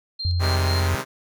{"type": "tone with tremolo", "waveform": "sine", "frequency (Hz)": 4183, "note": "C8", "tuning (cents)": -1, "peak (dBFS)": -27, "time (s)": [0.19, 0.88], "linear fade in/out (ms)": 10, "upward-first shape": "square", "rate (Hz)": 4.1, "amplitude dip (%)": 60}
{"type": "tone with vibrato", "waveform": "sine", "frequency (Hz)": 87.31, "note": "F2", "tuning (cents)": 0, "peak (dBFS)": -19, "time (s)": [0.25, 0.95], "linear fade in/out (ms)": 0, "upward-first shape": "sine", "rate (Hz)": 14, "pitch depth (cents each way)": 12}
{"type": "chord", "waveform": "5% pulse", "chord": "Ab major seventh", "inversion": "first", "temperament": "equal", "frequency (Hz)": [130.81, 155.56, 196, 207.7], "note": ["C3", "Eb3", "G3", "Ab3"], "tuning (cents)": [0, 0, 0, 0], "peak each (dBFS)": [-17, -21, -21, -21], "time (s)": [0.39, 1.05], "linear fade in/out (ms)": 50}
{"effects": []}